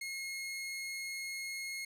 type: tone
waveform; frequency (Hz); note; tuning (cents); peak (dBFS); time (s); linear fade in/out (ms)
sawtooth; 2159; C#7; -46; -35; 0.01-1.85; 5
effects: resampled to 32000 Hz + 12-bit